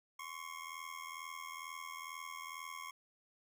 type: ring-modulated tone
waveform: 25% pulse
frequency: 1084 Hz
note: C#6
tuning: 39 cents flat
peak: -38 dBFS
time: 0.19-2.91 s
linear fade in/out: 5 ms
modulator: 41.1 Hz
effects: none